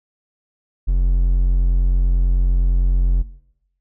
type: tone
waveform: triangle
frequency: 44.49 Hz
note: F1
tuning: 33 cents sharp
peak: -11 dBFS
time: 0.87-3.23 s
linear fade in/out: 20 ms
effects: noise-tail reverb RT60 0.8 s tail -18 dB re dry